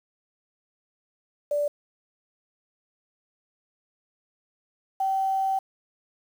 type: tone pair in turn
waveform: sine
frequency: 584 / 771.7 Hz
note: D5 / G5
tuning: -10 / -27 cents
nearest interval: perfect fourth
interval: 483 cents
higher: second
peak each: -22 dBFS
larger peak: neither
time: 1.51-1.68 / 5-5.59 s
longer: second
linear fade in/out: 5 ms
effects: 8-bit